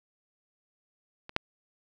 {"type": "clicks", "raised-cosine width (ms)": 0.3, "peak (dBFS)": [-26, -9], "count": 2, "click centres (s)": [1.294, 1.364], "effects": []}